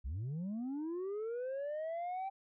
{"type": "linear sweep", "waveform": "sine", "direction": "up", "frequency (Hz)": [55.2, 784], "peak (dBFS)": -34, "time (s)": [0.04, 2.3], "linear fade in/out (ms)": 20, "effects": ["tanh soft clip ceiling -36 dBFS"]}